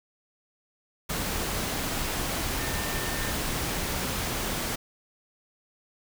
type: tone in noise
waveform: sine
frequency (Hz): 1800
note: A6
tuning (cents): +39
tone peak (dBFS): -38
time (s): 2.59-3.32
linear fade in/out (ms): 10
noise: pink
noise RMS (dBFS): -30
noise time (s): 1.09-4.76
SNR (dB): -11
effects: none